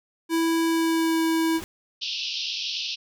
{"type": "tone with pitch glide", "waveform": "square", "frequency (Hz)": [329.2, 325.6], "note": ["E4", "E4"], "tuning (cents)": [-2, -21], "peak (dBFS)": -21, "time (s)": [0.29, 1.61], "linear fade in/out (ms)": 50, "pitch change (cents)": -19, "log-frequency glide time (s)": [0.65, 1.22]}
{"type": "noise with exponential growth", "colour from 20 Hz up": "pink", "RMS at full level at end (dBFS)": -35, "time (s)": [1.41, 1.64], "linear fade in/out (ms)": 0, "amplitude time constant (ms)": 50}
{"type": "band-pass noise", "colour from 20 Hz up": "pink", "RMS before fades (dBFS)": -30, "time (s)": [2.01, 2.96], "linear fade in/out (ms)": 20, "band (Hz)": [2600, 5600], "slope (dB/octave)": 96}
{"effects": []}